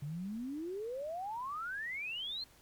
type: exponential sweep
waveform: sine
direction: up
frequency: 138.59 to 4266 Hz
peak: -37 dBFS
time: 0.02-2.44 s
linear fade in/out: 5 ms
effects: pink hiss -62 dBFS RMS until 2.61 s + MP3 96 kbps